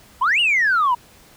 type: exponential two-way sweep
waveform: sine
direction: up then down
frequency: 932.3 to 2960 to 932.3 Hz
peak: -13 dBFS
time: 0.21-0.95 s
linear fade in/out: 10 ms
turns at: 0.4 s
effects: tanh soft clip ceiling -11 dBFS + pink hiss -49 dBFS RMS until 1.36 s